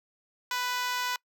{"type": "tone with high-pass filter", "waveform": "5% pulse", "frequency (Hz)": 495.7, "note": "B4", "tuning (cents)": 6, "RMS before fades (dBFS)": -31, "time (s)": [0.51, 1.16], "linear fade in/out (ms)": 2, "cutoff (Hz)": 1100, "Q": 3.7, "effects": ["noise-tail reverb RT60 0.1 s tail -25 dB re dry"]}